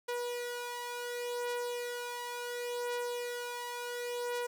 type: beating tone pair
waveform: sawtooth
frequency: 484.5 / 485.2 Hz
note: B4 / B4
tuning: -33 / -31 cents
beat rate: 0.7 Hz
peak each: -33 / -38 dBFS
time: 0.08-4.47 s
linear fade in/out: 10 ms
effects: none